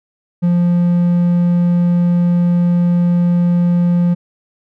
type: tone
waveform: triangle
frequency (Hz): 174.61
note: F3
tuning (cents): 0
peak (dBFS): -8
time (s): 0.42-4.15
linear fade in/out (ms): 20
effects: none